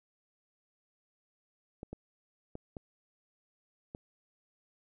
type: clicks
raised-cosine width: 2 ms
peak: -28 dBFS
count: 5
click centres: 1.831 / 1.93 / 2.554 / 2.768 / 3.949 s
effects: none